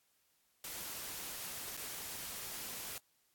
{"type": "noise with dropouts", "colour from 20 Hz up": "white", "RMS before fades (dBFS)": -44, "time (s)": [0.64, 2.98], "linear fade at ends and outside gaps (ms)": 2, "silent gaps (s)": [1.768, 1.773], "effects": ["white hiss -75 dBFS RMS until 3.34 s", "AAC 64 kbps"]}